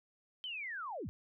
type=linear sweep; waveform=sine; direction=down; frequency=3136 to 46.3 Hz; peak=-39 dBFS; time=0.44-1.09 s; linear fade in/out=0 ms; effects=none